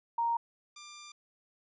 sine / 5% pulse tone pair in turn, 932.3 / 1190.3 Hz, A#5 / D6, 0 / +23 cents, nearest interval major third, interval 423 cents, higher second, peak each -27 / -33 dBFS, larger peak first, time 0.18-0.37 / 0.76-1.12 s, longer second, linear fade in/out 5 ms, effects resampled to 16000 Hz

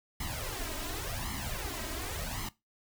pink noise with flanger, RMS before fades -37 dBFS, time 0.2-2.49 s, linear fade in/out 5 ms, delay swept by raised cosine 0.96 to 3.16 ms, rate 0.9 Hz, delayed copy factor +0.8, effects noise-tail reverb RT60 0.2 s tail -19 dB re dry

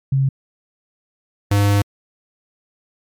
sine / square tone pair in turn, 135.3 / 101.36 Hz, C#3 / G#2, -42 / -42 cents, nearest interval perfect fourth, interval 500 cents, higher first, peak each -13 dBFS, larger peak neither, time 0.12-0.29 / 1.51-1.82 s, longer second, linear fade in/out 5 ms, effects MP3 96 kbps

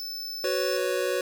square tone, 5274 Hz, E8, in tune, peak -33 dBFS, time 0-0.77 s, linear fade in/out 0 ms
square chord, F# suspended fourth, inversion none, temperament just, 370 / 493.3 / 555 Hz, F#4 / B4 / C#5, 0 / -2 / +2 cents, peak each -30 dBFS, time 0.44-1.21 s, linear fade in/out 2 ms
effects 9-bit

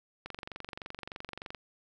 click train, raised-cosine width 0.3 ms, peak -24 dBFS, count 31, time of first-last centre 0.26-1.548 s, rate 23.3 Hz, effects none

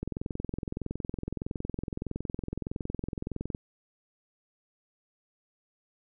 click train, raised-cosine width 3 ms, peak -20 dBFS, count 77, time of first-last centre 0.03-3.549 s, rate 21.6 Hz, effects none

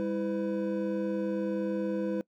triangle tone cluster, 201 / 327.9 / 504 Hz, G3 / E4 / B4, +44 / -9 / +35 cents, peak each -31 dBFS, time 0-2.21 s, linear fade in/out 0 ms, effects noise-tail reverb RT60 0.1 s tail -22 dB re dry

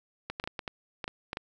clicks, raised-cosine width 0.3 ms, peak -18 dBFS, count 10, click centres 0.3 / 0.399 / 0.44 / 0.475 / 0.592 / 0.678 / 1.042 / 1.079 / 1.331 / 1.371 s, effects none

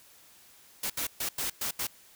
white noise bursts at uneven times, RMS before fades -32 dBFS, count 6, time 0.83-0.9 / 0.97-1.07 / 1.2-1.29 / 1.38-1.5 / 1.61-1.71 / 1.79-1.87 s, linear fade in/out 5 ms, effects white hiss -57 dBFS RMS until 2.15 s

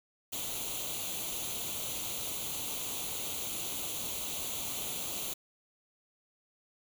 white noise with comb filter, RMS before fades -37 dBFS, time 0.32-5.34 s, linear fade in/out 10 ms, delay 0.29 ms, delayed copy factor +0.75, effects none

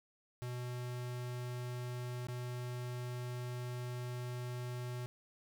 square tone with dropouts, 123.47 Hz, B2, in tune, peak -40 dBFS, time 0.42-5.06 s, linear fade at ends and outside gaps 0 ms, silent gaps 2.269-2.285 s, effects none

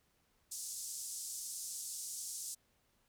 white band-pass noise, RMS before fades -44 dBFS, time 0.51-2.55 s, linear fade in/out 10 ms, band 5600 to 9800 Hz, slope 24 dB/octave, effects pink hiss -75 dBFS RMS until 3.08 s

